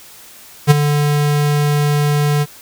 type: tone with ADSR envelope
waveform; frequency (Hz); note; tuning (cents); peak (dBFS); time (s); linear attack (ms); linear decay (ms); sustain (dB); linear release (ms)
square; 146.83; D3; 0; -3; 0.67-2.46; 37; 20; -10; 40
effects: white hiss -40 dBFS RMS until 2.61 s